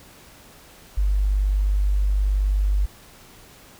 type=tone; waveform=sine; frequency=49.48 Hz; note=G1; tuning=17 cents sharp; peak=-17 dBFS; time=0.97-2.86 s; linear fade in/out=10 ms; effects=pink hiss -48 dBFS RMS until 3.79 s